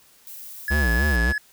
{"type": "noise", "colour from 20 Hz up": "violet", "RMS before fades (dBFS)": -39, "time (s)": [0.27, 1.16], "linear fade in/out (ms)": 0}
{"type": "tone", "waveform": "triangle", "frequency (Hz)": 1700, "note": "G#6", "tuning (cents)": 40, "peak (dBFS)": -21, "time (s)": [0.68, 1.38], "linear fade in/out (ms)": 2}
{"type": "tone with vibrato", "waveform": "square", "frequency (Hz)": 65.41, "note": "C2", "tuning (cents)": 0, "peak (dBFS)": -20, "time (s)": [0.7, 1.33], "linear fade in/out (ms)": 20, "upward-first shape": "sine", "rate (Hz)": 3.4, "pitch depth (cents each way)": 250}
{"effects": ["white hiss -55 dBFS RMS until 1.52 s"]}